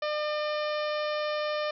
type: harmonic tone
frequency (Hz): 602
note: D5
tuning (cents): +43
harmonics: 1 / 2 / 3 / 4 / 5 / 6 / 7 / 8 / 9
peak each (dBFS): -29 / -35 / -39 / -41 / -43 / -45 / -46 / -47 / -48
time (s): 0.02-1.71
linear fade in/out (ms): 5
effects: none